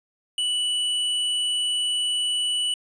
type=tone with tanh clipping; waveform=sine; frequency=2960 Hz; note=F#7; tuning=in tune; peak=-23 dBFS; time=0.38-2.74 s; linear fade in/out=2 ms; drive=18 dB; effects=resampled to 22050 Hz